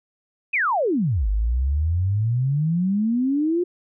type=exponential two-way sweep; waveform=sine; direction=down then up; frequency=2634 to 48.9 to 362.2 Hz; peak=-18 dBFS; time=0.53-3.64 s; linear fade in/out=10 ms; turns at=1.28 s; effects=none